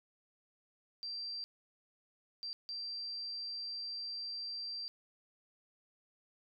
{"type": "tone bursts at uneven times", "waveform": "sine", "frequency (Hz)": 4706, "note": "D8", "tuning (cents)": 3, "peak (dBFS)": -39, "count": 3, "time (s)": [[1.03, 1.44], [2.43, 2.53], [2.69, 4.88]], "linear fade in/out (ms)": 0, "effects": []}